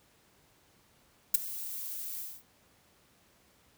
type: noise with ADSR envelope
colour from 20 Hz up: violet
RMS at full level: -19 dBFS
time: 1.34-2.43 s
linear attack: 9 ms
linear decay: 10 ms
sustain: -20 dB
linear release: 230 ms
effects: pink hiss -65 dBFS RMS until 3.77 s + high-pass 60 Hz 12 dB/octave